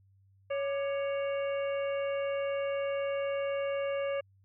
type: harmonic tone with a mistuned harmonic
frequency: 557 Hz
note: C#5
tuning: 8 cents sharp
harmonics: 1 / 2 / 3 / 4 / 5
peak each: -30 / -43 / -46 / -45 / -46 dBFS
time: 0.5-4.21 s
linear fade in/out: 10 ms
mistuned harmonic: 2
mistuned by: +110 cents
effects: added 97 Hz sine -61 dBFS peak until 4.44 s